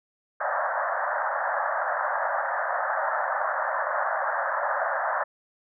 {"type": "band-pass noise", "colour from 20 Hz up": "pink", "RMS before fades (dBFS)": -27, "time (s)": [0.4, 5.24], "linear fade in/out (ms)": 10, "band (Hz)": [560, 1800], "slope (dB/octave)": 96, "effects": []}